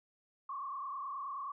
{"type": "tone with frequency modulation", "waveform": "sine", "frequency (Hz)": 1108.7, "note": "C#6", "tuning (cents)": 0, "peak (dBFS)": -38, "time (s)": [0.49, 1.52], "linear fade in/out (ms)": 5, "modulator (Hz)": 29.5, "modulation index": 1.9, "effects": []}